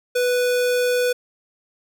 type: tone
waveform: square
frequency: 493.9 Hz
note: B4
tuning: in tune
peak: -18 dBFS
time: 0.15-1.13 s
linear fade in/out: 10 ms
effects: none